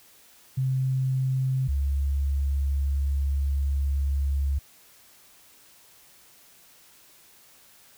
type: tone pair in turn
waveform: sine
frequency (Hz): 131.3 / 69.55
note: C3 / C#2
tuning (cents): +6 / +6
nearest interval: major seventh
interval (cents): 1100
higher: first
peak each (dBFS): -22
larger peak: neither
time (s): 0.57-1.68 / 1.68-4.59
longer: second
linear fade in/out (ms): 10
effects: white hiss -55 dBFS RMS until 7.97 s